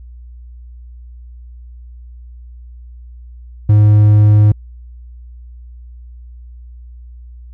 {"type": "tone", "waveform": "triangle", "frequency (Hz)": 105.1, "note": "G#2", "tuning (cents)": 21, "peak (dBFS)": -3, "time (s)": [3.69, 4.52], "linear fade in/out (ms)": 5, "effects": ["added 60 Hz sine -32 dBFS peak until 7.53 s"]}